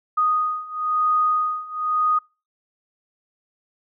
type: beating tone pair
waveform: sine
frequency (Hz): 1241 / 1242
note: D#6 / D#6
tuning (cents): -5 / -3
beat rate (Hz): 1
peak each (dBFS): -23 / -21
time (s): 0.17-2.19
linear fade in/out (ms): 10
effects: noise-tail reverb RT60 0.3 s tail -25 dB re dry